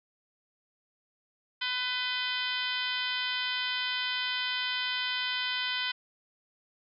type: harmonic tone with a mistuned harmonic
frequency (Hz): 500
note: B4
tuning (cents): +21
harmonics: 2 / 3 / 4 / 5 / 6 / 7 / 8 / 9 / 10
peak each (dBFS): -41 / -36 / -37 / -39 / -34 / -39 / -39 / -45 / -44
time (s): 1.61-5.92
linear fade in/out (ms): 10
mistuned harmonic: 6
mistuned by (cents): +52
effects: none